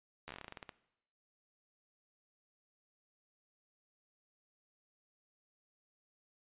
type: slowing click train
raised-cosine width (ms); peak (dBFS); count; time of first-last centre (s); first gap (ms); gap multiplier
0.3; -29; 14; 0.28-0.692; 12; 1.15
effects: noise-tail reverb RT60 0.8 s tail -18 dB re dry + resampled to 8000 Hz

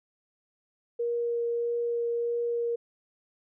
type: tone with vibrato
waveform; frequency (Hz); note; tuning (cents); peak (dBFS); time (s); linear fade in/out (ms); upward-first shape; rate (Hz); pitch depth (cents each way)
sine; 471.7; A#4; +20; -26; 0.99-2.76; 10; triangle; 1.6; 8
effects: none

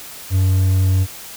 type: tone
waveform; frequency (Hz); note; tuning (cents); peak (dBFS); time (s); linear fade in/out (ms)
triangle; 94; F#2; +28; -10; 0.3-1.07; 50
effects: white hiss -35 dBFS RMS until 1.36 s

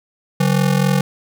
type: ring-modulated tone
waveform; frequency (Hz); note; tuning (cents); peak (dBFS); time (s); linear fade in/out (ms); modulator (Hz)
square; 164.81; E3; 0; -11; 0.4-1.01; 2; 21.9
effects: none

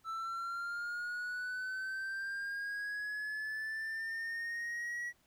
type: linear sweep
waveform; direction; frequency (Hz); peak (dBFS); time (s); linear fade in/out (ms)
triangle; up; 1318.5 to 1930; -35; 0.04-5.13; 50
effects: pink hiss -71 dBFS RMS until 5.26 s

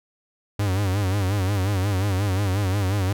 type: tone with vibrato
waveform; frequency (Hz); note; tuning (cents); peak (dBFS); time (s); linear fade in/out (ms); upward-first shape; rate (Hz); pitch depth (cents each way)
45% pulse; 97.5; G2; -9; -20; 0.59-3.13; 5; sine; 5.6; 110
effects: none

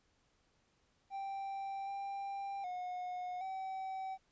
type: tone with pitch steps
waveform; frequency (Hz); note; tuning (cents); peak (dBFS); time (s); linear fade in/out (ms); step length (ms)
triangle; 784 / 792 / 724 / 764; G5 / G5 / F#5 / G5; 0 / +18 / -38 / -45; -37; 1.1-4.18; 50; 770
effects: pink hiss -75 dBFS RMS until 4.31 s + resampled to 16000 Hz

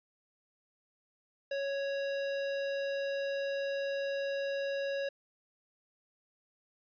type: tone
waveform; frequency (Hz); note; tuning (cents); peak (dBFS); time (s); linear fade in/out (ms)
square; 554.4; C#5; 0; -33; 1.51-5.09; 5
effects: resampled to 11025 Hz

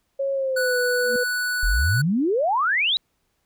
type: tone with pitch glide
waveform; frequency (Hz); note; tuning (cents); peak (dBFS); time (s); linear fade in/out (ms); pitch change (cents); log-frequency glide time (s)
sine; 548 to 493.9; C#5 to B4; -20 to 0; -21; 0.19-1.24; 10; -180; 0.33-0.78
type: tone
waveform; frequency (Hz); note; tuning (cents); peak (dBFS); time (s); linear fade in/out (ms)
square; 1480; F#6; 0; -23; 0.56-2.02; 10
type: tone with exponential growth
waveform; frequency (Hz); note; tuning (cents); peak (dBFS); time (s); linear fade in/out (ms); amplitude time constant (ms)
sine; 233.1; A#3; 0; -26; 0.98-1.16; 0; 39
type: exponential sweep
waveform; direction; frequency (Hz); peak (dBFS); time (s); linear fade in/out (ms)
sine; up; 36.71 to 4033; -18; 1.63-2.97; 0
effects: pink hiss -71 dBFS RMS until 3.45 s

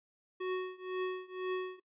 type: tone with tremolo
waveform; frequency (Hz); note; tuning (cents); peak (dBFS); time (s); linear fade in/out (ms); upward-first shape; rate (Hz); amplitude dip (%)
square; 370; F#4; 0; -32; 0.4-1.8; 10; triangle; 2; 95
effects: noise-tail reverb RT60 0.1 s tail -22 dB re dry + resampled to 8000 Hz

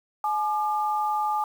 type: tone pair together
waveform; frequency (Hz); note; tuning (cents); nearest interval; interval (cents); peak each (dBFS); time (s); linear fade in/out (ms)
sine; 848.5 / 1200; G#5 / D6; +37 / +37; tritone; 600; -24 / -28; 0.24-1.44; 2
effects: 8-bit

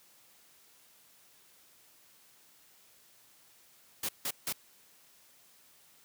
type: noise bursts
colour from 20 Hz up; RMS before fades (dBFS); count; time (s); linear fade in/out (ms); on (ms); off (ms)
white; -34; 3; 4.03-4.527; 5; 59; 160
effects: white hiss -62 dBFS RMS until 6.04 s + high-pass 80 Hz 12 dB/octave

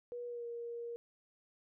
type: tone with pitch glide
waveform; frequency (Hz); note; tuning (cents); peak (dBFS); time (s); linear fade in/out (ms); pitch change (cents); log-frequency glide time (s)
sine; 483.1 to 470.7; B4 to A#4; -38 to +17; -40; 0.12-0.96; 0; -45; 0.27-0.46
effects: none

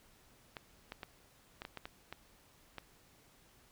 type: clicks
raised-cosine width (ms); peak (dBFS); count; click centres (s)
0.3; -27; 9; 0.568 / 0.921 / 1.032 / 1.619 / 1.651 / 1.773 / 1.855 / 2.126 / 2.783
effects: pink hiss -65 dBFS RMS until 3.71 s

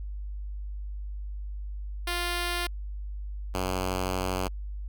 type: tone pair in turn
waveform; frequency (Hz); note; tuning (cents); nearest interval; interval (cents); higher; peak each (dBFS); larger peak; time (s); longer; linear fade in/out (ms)
5% pulse; 350 / 92.7; F4 / F#2; +4 / +4; octave + major seventh; 2300; first; -17; neither; 2.07-2.67 / 3.54-4.48; second; 5
effects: added 50 Hz sine -33 dBFS peak until 4.88 s

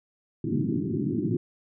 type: band-pass noise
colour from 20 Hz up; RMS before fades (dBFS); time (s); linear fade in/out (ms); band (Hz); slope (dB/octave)
white; -27; 0.44-1.37; 5; 100 to 370; 96
effects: none

